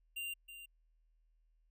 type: tone with echo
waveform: square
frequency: 2783 Hz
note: F7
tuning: 7 cents flat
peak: -40 dBFS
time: 0.16-0.34 s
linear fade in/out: 10 ms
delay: 320 ms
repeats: 1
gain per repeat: -10 dB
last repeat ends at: 0.66 s
effects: added 40 Hz sine -69 dBFS peak until 1.7 s